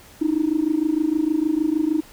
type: tone with amplitude modulation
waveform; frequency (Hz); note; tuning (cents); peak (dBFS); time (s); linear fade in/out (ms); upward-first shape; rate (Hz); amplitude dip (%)
sine; 311.1; D#4; 0; -13; 0.21-2.01; 10; sine; 26.5; 90
effects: tanh soft clip ceiling -11 dBFS + pink hiss -47 dBFS RMS until 2.12 s